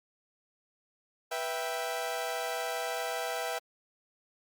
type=chord; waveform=sawtooth; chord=E minor; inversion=second; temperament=equal with one note detuned; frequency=491.3 / 659.3 / 784 Hz; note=B4 / E5 / G5; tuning=-9 / 0 / 0 cents; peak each=-34 / -32 / -33 dBFS; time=1.31-3.59 s; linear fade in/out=10 ms; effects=Opus 48 kbps